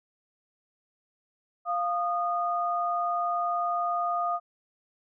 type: tone pair together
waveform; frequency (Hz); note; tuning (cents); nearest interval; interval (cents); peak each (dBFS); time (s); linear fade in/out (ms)
sine; 698.1 / 1229; F5 / D#6; -1 / -22; minor seventh; 979; -28; 1.65-4.4; 50
effects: none